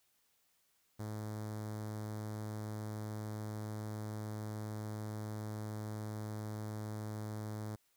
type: tone with notch filter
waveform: sawtooth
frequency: 106.9 Hz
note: A2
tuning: 49 cents flat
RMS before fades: -42 dBFS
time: 0.99-7.76 s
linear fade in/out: 10 ms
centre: 2700 Hz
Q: 0.78
effects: white hiss -75 dBFS RMS until 7.96 s